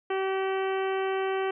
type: harmonic tone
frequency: 383.7 Hz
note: G4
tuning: 37 cents flat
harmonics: 1 / 2 / 3 / 4 / 5 / 6 / 7 / 8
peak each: -27 / -33 / -37 / -39 / -41 / -43 / -44 / -45 dBFS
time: 0.1-1.51 s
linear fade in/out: 5 ms
effects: none